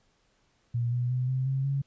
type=tone with pitch steps; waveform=sine; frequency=119 / 122.63 / 126.37 / 130.22 / 134.19 / 138.28 Hz; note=A#2 / B2 / B2 / C3 / C3 / C#3; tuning=+36 / -12 / +40 / -8 / +44 / -4 cents; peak=-25 dBFS; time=0.74-1.82 s; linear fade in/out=10 ms; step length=180 ms; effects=pink hiss -69 dBFS RMS until 1.86 s + resampled to 16000 Hz